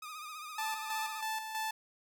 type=tone with vibrato; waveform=sawtooth; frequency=1233 Hz; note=D#6; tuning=16 cents flat; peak=-39 dBFS; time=0.02-1.21 s; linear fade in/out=5 ms; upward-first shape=sine; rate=15 Hz; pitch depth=61 cents each way
type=tone with tremolo; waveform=sawtooth; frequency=877 Hz; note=A5; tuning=6 cents flat; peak=-30 dBFS; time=0.58-1.71 s; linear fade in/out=5 ms; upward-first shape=square; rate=3.1 Hz; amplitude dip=50%
effects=none